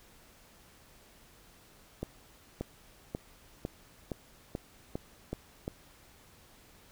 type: accelerating click train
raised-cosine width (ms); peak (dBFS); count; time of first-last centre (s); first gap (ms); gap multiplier
2; -21; 9; 2.03-5.679; 580; 0.93
effects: pink hiss -59 dBFS RMS until 6.91 s